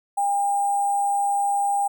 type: tone with sample-and-hold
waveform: sine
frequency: 804 Hz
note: G5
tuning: 44 cents sharp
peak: -19 dBFS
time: 0.17-1.88 s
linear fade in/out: 10 ms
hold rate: 8820 Hz
effects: none